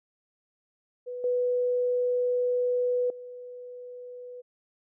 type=tone with level steps; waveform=sine; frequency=493.9 Hz; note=B4; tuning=in tune; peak=-33 / -23 / -39 dBFS; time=1.06-4.42 s; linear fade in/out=20 ms; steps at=1.24 / 3.1 s; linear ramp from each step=2 ms; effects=none